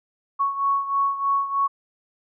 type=beating tone pair; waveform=sine; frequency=1108.7 / 1111.9 Hz; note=C#6 / C#6; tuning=0 / +5 cents; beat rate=3.2 Hz; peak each=-21 / -26 dBFS; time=0.39-1.68 s; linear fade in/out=20 ms; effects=none